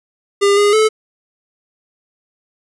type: tone with pitch steps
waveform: square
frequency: 401.8 / 410.2 / 434.6 Hz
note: G4 / G#4 / A4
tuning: +43 / -21 / -21 cents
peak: -10 dBFS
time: 0.41-0.89 s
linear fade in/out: 20 ms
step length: 160 ms
effects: resampled to 24000 Hz